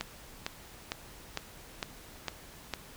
click train, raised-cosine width 0.2 ms, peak -15 dBFS, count 7, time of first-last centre 0.01-2.737 s, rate 2.2 Hz, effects pink hiss -51 dBFS RMS until 2.96 s

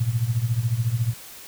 sine tone with tremolo, 116.54 Hz, A#2, in tune, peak -16 dBFS, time 0-1.14 s, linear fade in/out 10 ms, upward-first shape triangle, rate 14 Hz, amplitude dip 90%, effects white hiss -42 dBFS RMS until 1.47 s

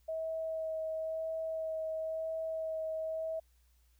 sine tone with vibrato, 641 Hz, E5, 49 cents flat, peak -34 dBFS, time 0.08-3.4 s, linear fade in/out 10 ms, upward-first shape sine, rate 0.98 Hz, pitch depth 11 cents each way, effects added 60 Hz sine -65 dBFS peak until 3.99 s + white hiss -75 dBFS RMS until 3.99 s

